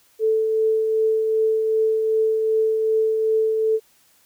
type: tone with tremolo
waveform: sine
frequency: 440 Hz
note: A4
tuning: in tune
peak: -15 dBFS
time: 0.19-3.8 s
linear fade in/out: 50 ms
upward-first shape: triangle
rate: 2.6 Hz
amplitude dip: 35%
effects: white hiss -58 dBFS RMS until 4.25 s